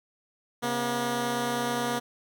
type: tone pair together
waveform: 10% pulse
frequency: 134.7 / 240 Hz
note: C#3 / B3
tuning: -49 / -49 cents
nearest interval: minor seventh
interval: 1000 cents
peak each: -27 / -19 dBFS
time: 0.62-2 s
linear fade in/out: 20 ms
effects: none